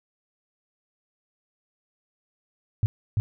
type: tone with echo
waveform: sine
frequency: 106.4 Hz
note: G#2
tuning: 42 cents sharp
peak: -17 dBFS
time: 2.83-2.86 s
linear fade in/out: 0 ms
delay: 340 ms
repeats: 1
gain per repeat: -2 dB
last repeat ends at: 3.2 s
effects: none